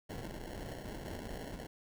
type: noise with sample-and-hold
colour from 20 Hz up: pink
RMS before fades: -44 dBFS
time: 0.09-1.67 s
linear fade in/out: 10 ms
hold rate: 1225 Hz
effects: none